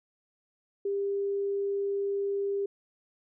sine tone, 398.9 Hz, G4, 30 cents sharp, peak -27 dBFS, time 0.85-2.66 s, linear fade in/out 5 ms, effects none

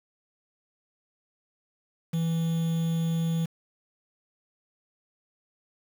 triangle tone with quantisation, 164.81 Hz, E3, in tune, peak -22 dBFS, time 2.13-3.46 s, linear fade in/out 10 ms, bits 7, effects none

